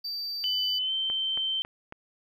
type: tone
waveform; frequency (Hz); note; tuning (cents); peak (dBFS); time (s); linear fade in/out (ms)
triangle; 4647; D8; -19; -30; 0.04-0.79; 10
type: tone with pitch glide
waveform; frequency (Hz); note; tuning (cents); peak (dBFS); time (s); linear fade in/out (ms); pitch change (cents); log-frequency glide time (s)
sine; 3000 to 3109; F#7 to G7; +23 to -15; -26; 0.44-1.62; 0; +62; 0.79-0.93
type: click train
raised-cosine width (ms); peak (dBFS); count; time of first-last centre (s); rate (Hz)
0.5; -25; 4; 1.1-1.924; 3.64
effects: none